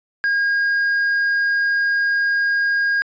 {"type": "tone", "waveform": "triangle", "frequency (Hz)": 1627, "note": "G#6", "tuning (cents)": -36, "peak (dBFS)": -14, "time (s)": [0.24, 3.02], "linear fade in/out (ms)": 0, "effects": ["resampled to 16000 Hz"]}